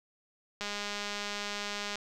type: click train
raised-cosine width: 0.2 ms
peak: -19 dBFS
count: 277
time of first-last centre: 0.61-1.956 s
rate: 205 Hz
effects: none